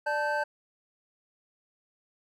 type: tone cluster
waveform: triangle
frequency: 590 / 877 / 1552 Hz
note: D5 / A5 / G6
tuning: +8 / -6 / -18 cents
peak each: -29 dBFS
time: 0.06-0.44 s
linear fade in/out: 10 ms
effects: none